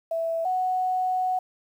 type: tone pair in turn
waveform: sine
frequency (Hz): 659.3 / 740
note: E5 / F#5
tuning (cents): 0 / 0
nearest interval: major second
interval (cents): 200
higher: second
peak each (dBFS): -24 / -22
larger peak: second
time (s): 0.11-0.45 / 0.45-1.39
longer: second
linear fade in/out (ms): 5
effects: 9-bit